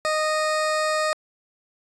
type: tone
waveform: 20% pulse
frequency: 619 Hz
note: D#5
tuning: 9 cents flat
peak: -16 dBFS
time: 0.05-1.13 s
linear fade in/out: 0 ms
effects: resampled to 22050 Hz